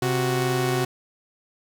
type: tone pair together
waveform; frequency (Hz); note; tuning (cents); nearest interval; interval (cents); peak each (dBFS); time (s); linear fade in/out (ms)
sawtooth; 130.81 / 370; C3 / F#4; 0 / 0; octave + tritone; 1800; -20; 0.02-0.85; 5
effects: none